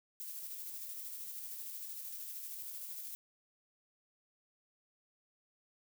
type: noise with tremolo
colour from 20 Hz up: violet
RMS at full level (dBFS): -44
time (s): 0.2-3.15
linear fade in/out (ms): 0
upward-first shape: square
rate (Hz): 13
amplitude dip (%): 25
effects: none